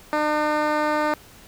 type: tone with band-pass filter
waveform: 10% pulse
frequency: 302 Hz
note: D4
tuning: 48 cents sharp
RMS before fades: -22 dBFS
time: 0.13-1.14 s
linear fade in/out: 0 ms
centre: 670 Hz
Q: 0.56
effects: pink hiss -48 dBFS RMS until 1.47 s